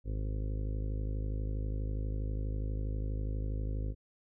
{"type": "harmonic tone", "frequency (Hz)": 52.3, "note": "G#1", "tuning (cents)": 13, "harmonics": [1, 2, 3, 4, 5, 6, 7, 8, 9, 10], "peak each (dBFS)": [-33, -38, -49, -54, -47, -54, -53, -54, -54, -54], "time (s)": [0.04, 3.95], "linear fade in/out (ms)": 50, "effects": []}